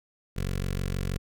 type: tone with notch filter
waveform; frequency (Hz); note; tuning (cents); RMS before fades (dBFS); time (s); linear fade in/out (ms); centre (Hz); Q
15% pulse; 46.28; F#1; +1; -30; 0.36-1.18; 10; 850; 1.2
effects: none